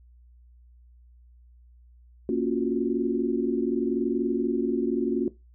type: chord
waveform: sine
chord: Gb major seventh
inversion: first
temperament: equal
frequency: 233.1 / 277.2 / 349.2 / 370 Hz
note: Bb3 / Db4 / F4 / Gb4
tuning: 0 / 0 / 0 / 0 cents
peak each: -28 dBFS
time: 2.29-5.28 s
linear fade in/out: 2 ms
effects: noise-tail reverb RT60 0.2 s tail -17 dB re dry + added 60 Hz sine -51 dBFS peak until 5.54 s